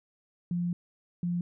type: tone pair in turn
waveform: sine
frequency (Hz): 174.61 / 174.61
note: F3 / F3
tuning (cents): 0 / 0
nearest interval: unison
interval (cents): 0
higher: neither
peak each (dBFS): -27 / -27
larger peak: neither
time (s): 0.51-0.73 / 1.23-1.41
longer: first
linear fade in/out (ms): 2
effects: none